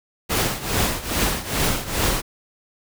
pink noise with tremolo, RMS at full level -19 dBFS, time 0.29-2.22 s, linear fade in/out 20 ms, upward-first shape triangle, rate 2.4 Hz, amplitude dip 85%, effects none

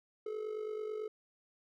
triangle tone with amplitude modulation, 430 Hz, A4, 40 cents flat, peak -32 dBFS, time 0.26-1.08 s, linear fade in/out 5 ms, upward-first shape sine, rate 49.1 Hz, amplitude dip 65%, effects none

